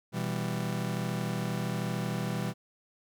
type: chord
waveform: 40% pulse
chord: E minor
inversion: second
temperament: just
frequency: 123.61 / 164.81 / 197.78 Hz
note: B2 / E3 / G3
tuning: +2 / 0 / +16 cents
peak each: -34 dBFS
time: 0.12-2.54 s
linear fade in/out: 50 ms
effects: none